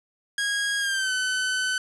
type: tone with pitch glide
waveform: sawtooth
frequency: 1641 to 1513.5 Hz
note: G#6 to F#6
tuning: -21 to +39 cents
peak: -20 dBFS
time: 0.38-1.78 s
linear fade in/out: 2 ms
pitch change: -140 cents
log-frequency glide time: 0.79-1.12 s
effects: resampled to 24000 Hz + 8-bit